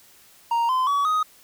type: tone with pitch steps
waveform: triangle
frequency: 932.3 / 1028.5 / 1134.6 / 1251.7 Hz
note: A#5 / C6 / C#6 / D#6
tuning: 0 / -30 / +40 / +10 cents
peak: -17 dBFS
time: 0.51-1.23 s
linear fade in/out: 5 ms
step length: 180 ms
effects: white hiss -53 dBFS RMS until 1.43 s